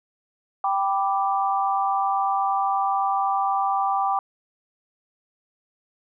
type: chord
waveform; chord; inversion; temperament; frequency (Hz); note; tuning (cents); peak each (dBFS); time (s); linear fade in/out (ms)
sine; G major; none; equal; 784 / 987.8 / 1174.7; G5 / B5 / D6; 0 / 0 / 0; -22 / -28 / -25; 0.64-4.19; 2
effects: none